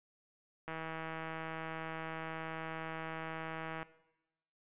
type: click train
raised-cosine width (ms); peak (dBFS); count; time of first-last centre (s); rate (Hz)
0.5; -27; 508; 0.68-3.829; 161
effects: noise-tail reverb RT60 0.9 s tail -17 dB re dry + resampled to 8000 Hz